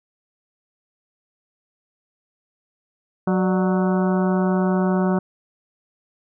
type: harmonic tone with a mistuned harmonic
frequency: 185 Hz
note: F#3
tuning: in tune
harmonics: 1 / 2 / 3 / 4 / 5 / 6 / 7 / 8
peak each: -18 / -24 / -28 / -30 / -32 / -34 / -35 / -36 dBFS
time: 3.27-5.19 s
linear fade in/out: 5 ms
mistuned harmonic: 3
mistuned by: +95 cents
effects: none